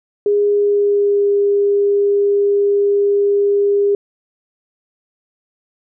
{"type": "tone with pitch glide", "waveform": "sine", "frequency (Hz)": [410.4, 404.3], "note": ["G#4", "G#4"], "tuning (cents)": [-21, -46], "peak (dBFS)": -11, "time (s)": [0.26, 3.95], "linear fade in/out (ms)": 2, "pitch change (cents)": -25, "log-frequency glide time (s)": [0.45, 1.29], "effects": []}